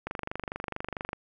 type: click train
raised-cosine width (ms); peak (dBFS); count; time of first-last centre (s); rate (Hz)
0.5; -18; 27; 0.07-1.131; 24.5
effects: none

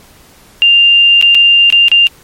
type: tone with dropouts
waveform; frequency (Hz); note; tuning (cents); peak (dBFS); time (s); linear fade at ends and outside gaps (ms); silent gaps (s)
sine; 2794; F7; 0; -3; 0.62-2.07; 0; 1.213-1.225 / 1.347-1.351 / 1.702-1.725 / 1.883-1.916
effects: pink hiss -42 dBFS RMS until 2.23 s + MP3 64 kbps

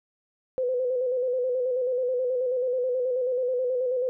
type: tone with vibrato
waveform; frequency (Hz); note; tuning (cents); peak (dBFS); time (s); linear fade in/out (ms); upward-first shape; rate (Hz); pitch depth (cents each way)
sine; 504; B4; +35; -23; 0.58-4.09; 0; square; 9.3; 44
effects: none

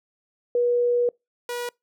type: tone pair in turn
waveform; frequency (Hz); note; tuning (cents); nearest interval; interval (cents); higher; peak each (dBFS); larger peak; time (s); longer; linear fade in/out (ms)
sine / sawtooth; 483.7 / 483.7; B4 / B4; -36 / -36; unison; 0; neither; -18 / -24; first; 0.55-1.09 / 1.49-1.69; first; 2
effects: noise-tail reverb RT60 0.2 s tail -26 dB re dry

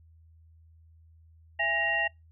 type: tone cluster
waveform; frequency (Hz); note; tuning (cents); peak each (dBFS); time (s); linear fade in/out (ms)
sine; 665 / 817 / 1885 / 2768; E5 / G#5 / A#6 / F7; +15 / -29 / +19 / -16; -34 / -34 / -27 / -31; 1.59-2.08; 10
effects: noise-tail reverb RT60 0.2 s tail -26 dB re dry + added 81 Hz sine -54 dBFS peak until 2.31 s

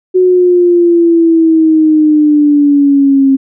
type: exponential sweep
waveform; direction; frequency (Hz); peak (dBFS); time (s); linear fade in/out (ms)
sine; down; 370 to 268.4; -4; 0.14-3.37; 20
effects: none

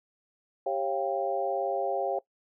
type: tone cluster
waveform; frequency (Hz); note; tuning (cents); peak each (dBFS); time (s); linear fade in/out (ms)
sine; 394.5 / 544 / 693 / 791; G4 / C#5 / F5 / G5; +11 / -33 / -14 / +15; -34 / -30 / -32 / -33; 0.66-2.19; 5
effects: noise-tail reverb RT60 0.1 s tail -20 dB re dry

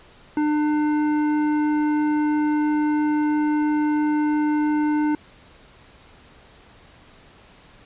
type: tone with hard clipping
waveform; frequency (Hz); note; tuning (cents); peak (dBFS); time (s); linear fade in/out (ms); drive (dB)
sine; 300.5; D4; +40; -20; 0.37-5.15; 2; 11
effects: pink hiss -50 dBFS RMS until 7.85 s + resampled to 8000 Hz

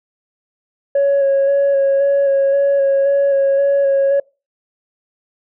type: tone with vibrato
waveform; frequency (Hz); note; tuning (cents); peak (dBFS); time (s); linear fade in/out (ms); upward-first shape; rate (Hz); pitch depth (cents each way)
sine; 554.4; C#5; 0; -9; 0.95-4.2; 5; square; 1.9; 15
effects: noise-tail reverb RT60 0.3 s tail -25 dB re dry + tanh soft clip ceiling -9 dBFS

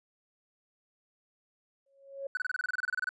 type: tone with exponential growth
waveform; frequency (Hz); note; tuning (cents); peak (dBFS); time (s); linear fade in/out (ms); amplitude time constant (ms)
sine; 550; C#5; -14; -32; 1.86-2.27; 5; 89
type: tone bursts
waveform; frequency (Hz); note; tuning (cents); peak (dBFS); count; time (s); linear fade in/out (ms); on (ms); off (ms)
triangle; 1496; F#6; +19; -26; 16; 2.35-3.091; 2; 21; 27
effects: tanh soft clip ceiling -23 dBFS + resampled to 24000 Hz

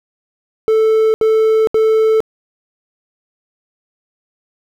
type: tone bursts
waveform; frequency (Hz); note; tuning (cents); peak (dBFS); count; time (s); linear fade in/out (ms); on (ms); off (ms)
triangle; 440; A4; 0; -7; 3; 0.68-2.204; 0; 460; 72
effects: 8-bit

